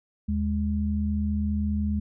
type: tone pair together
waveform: sine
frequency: 77.75 / 207.7 Hz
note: D#2 / G#3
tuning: -1 / 0 cents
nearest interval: octave + perfect fourth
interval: 1701 cents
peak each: -26 dBFS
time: 0.28-2 s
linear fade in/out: 10 ms
effects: none